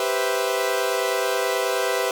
sawtooth chord, C major seventh, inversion second, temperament equal, 392 / 493.9 / 523.3 / 659.3 Hz, G4 / B4 / C5 / E5, 0 / 0 / 0 / 0 cents, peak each -23 / -21 / -24 / -24 dBFS, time 0-2.11 s, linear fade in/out 2 ms, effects none

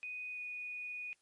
sine tone with pitch glide, 2489 to 2470 Hz, D#7 to D#7, 0 to -13 cents, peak -40 dBFS, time 0.03-1.13 s, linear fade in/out 0 ms, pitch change -13 cents, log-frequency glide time 0.32-0.38 s, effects white hiss -75 dBFS RMS until 1.21 s + MP3 48 kbps

